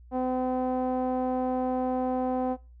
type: tone with low-pass filter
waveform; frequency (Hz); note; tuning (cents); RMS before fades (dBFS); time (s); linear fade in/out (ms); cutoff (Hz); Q
sawtooth; 255.2; C4; -43; -28; 0.11-2.57; 50; 750; 2.7
effects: noise-tail reverb RT60 0.3 s tail -21 dB re dry + added 60 Hz sine -48 dBFS peak until 2.8 s